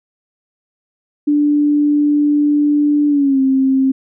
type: tone with pitch glide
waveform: sine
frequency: 293.7 to 266.2 Hz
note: D4 to C4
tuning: 0 to +30 cents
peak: -10 dBFS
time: 1.27-3.92 s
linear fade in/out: 10 ms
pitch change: -170 cents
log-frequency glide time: 3.08-3.4 s
effects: none